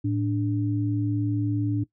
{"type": "tone pair together", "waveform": "sine", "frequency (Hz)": [110, 292.6], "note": ["A2", "D4"], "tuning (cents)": [0, -6], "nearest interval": "octave + perfect fourth", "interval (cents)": 1694, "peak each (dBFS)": -25, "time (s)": [0.04, 1.84], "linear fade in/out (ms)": 10, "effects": ["noise-tail reverb RT60 0.1 s tail -17 dB re dry"]}